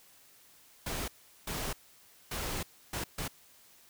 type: noise bursts at uneven times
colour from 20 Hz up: pink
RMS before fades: -36 dBFS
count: 5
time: 0.86-1.08 / 1.47-1.73 / 2.31-2.63 / 2.93-3.04 / 3.18-3.28 s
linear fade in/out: 5 ms
effects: white hiss -60 dBFS RMS until 3.89 s